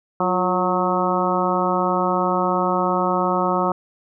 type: harmonic tone with a mistuned harmonic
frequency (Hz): 182.9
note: F#3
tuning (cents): -20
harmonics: 1 / 2 / 3 / 4 / 5 / 6 / 7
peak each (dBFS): -25 / -25 / -25 / -25 / -25 / -25 / -25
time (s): 0.2-3.72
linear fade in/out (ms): 2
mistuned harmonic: 2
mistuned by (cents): -54
effects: none